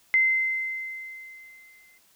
sine tone with exponential decay, 2070 Hz, C7, 19 cents flat, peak -16 dBFS, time 0.14-1.98 s, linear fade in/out 0 ms, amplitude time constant 400 ms, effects white hiss -61 dBFS RMS until 2.15 s

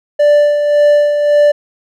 triangle tone with tremolo, 587.3 Hz, D5, in tune, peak -3 dBFS, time 0.19-1.52 s, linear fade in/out 10 ms, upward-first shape sine, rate 1.8 Hz, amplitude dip 50%, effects none

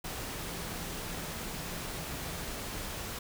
sine tone in noise, 170 Hz, F3, 46 cents flat, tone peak -47 dBFS, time 0.39-2.44 s, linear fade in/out 5 ms, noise pink, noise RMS -39 dBFS, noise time 0.04-3.19 s, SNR -11 dB, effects none

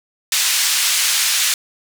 white band-pass noise, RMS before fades -17 dBFS, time 0.32-1.54 s, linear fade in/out 2 ms, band 1800 to 8300 Hz, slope 12 dB/octave, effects none

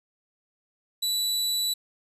sawtooth tone, 3951 Hz, B7, in tune, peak -21 dBFS, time 1.02-1.74 s, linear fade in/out 10 ms, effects resampled to 32000 Hz + 9-bit

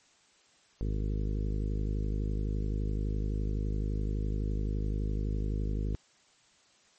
harmonic tone, 51.8 Hz, G#1, 4 cents flat, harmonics 1 / 2 / 3 / 4 / 5 / 6 / 7 / 8 / 9, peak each -30 / -36 / -40 / -42 / -44 / -46 / -47 / -48 / -49 dBFS, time 0.81-5.95 s, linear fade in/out 0 ms, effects white hiss -64 dBFS RMS until 6.98 s + MP3 32 kbps

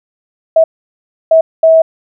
sine tone bursts at uneven times, 647 Hz, E5, 32 cents flat, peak -3 dBFS, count 3, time 0.56-0.64 / 1.31-1.41 / 1.63-1.82 s, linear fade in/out 5 ms, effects none

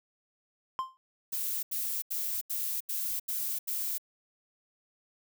triangle tone with exponential decay, 1046.5 Hz, C6, in tune, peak -24 dBFS, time 0.79-0.97 s, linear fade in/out 0 ms, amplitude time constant 37 ms
violet noise bursts, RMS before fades -33 dBFS, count 7, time 1.32-3.982 s, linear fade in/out 10 ms, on 310 ms, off 82 ms
effects none

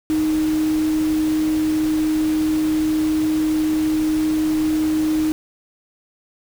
sine tone in noise, 311.1 Hz, D#4, in tune, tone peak -16 dBFS, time 0.1-5.32 s, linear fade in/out 0 ms, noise pink, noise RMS -33 dBFS, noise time 0.1-5.32 s, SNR +14 dB, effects none

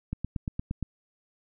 click train, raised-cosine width 5 ms, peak -18 dBFS, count 7, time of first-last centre 0.13-0.827 s, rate 8.61 Hz, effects none

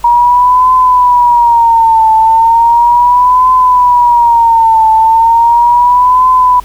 sine tone with vibrato, 948 Hz, A#5, 29 cents sharp, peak -3 dBFS, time 0.04-6.6 s, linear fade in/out 5 ms, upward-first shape triangle, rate 0.36 Hz, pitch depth 130 cents each way, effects added 50 Hz sine -31 dBFS peak until 6.64 s + pink hiss -37 dBFS RMS until 6.64 s

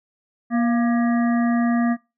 harmonic tone with a mistuned harmonic, 238 Hz, A#3, 36 cents sharp, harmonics 1 / 3 / 5 / 7 / 8, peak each -17 / -27 / -31 / -34 / -35 dBFS, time 0.5-1.97 s, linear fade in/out 50 ms, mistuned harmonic 3, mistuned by -52 cents, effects noise-tail reverb RT60 0.3 s tail -25 dB re dry

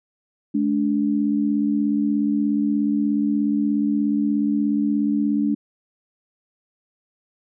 sine tone pair together, 213.2 / 290 Hz, G#3 / D4, +46 / -22 cents, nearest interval perfect fourth, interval 532 cents, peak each -21 / -20 dBFS, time 0.54-5.55 s, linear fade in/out 10 ms, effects none

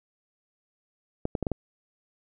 clicks, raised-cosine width 2 ms, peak -14 dBFS, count 5, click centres 1.254 / 1.352 / 1.427 / 1.468 / 1.517 s, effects none

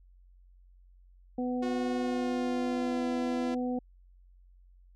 harmonic tone, 249.2 Hz, B3, 16 cents sharp, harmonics 1 / 2 / 3, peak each -30 / -36 / -40 dBFS, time 1.38-3.79 s, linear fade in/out 5 ms
sawtooth tone with pitch glide, 363.5 to 337.2 Hz, F#4 to E4, -31 to +39 cents, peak -32 dBFS, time 1.62-3.55 s, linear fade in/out 10 ms, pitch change -130 cents, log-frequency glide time 1.98-3.07 s
effects added 45 Hz sine -55 dBFS peak until 4.95 s + low-pass 6000 Hz 12 dB/octave

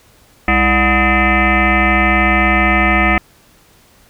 sine tone with frequency modulation, 997 Hz, B5, 16 cents sharp, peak -9 dBFS, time 0.48-3.18 s, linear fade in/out 2 ms, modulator 265 Hz, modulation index 5.2, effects pink hiss -49 dBFS RMS until 4.09 s

